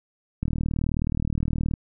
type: click train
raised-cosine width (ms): 5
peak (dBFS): -13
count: 52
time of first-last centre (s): 0.43-1.738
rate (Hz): 39
effects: none